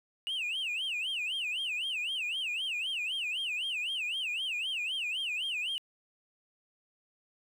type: tone with vibrato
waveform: sine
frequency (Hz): 2794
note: F7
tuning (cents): 0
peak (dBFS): -29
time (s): 0.27-5.78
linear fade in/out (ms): 0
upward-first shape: sine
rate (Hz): 3.9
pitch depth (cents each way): 250
effects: tanh soft clip ceiling -30 dBFS + 10-bit